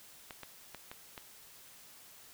clicks, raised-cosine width 0.3 ms, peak -28 dBFS, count 5, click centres 0.308 / 0.433 / 0.747 / 0.915 / 1.178 s, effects white hiss -56 dBFS RMS until 2.33 s

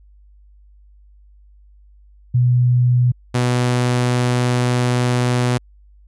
sine / sawtooth tone pair in turn, 123.5 / 123.5 Hz, B2 / B2, 0 / 0 cents, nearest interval unison, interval 0 cents, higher neither, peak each -11 dBFS, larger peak neither, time 2.34-3.12 / 3.34-5.58 s, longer second, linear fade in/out 10 ms, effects added 50 Hz sine -45 dBFS peak until 6.07 s + resampled to 24000 Hz

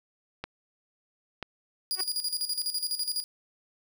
clicks, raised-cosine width 0.3 ms, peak -18 dBFS, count 2, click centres 0.44 / 1.427 s
sawtooth tone with tremolo, 4867 Hz, D#8, 39 cents flat, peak -24 dBFS, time 1.91-3.24 s, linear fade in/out 0 ms, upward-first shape square, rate 12 Hz, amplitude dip 70%
10% pulse tone with exponential growth, 373.7 Hz, F#4, 17 cents sharp, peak -24 dBFS, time 1.94-2.01 s, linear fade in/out 5 ms, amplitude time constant 15 ms
effects none

